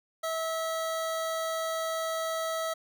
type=tone; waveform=25% pulse; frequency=649 Hz; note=E5; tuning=27 cents flat; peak=-26 dBFS; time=0.23-2.74 s; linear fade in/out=10 ms; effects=none